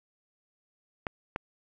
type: clicks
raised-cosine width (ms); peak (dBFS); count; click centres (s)
0.5; -16; 2; 1.068 / 1.361
effects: none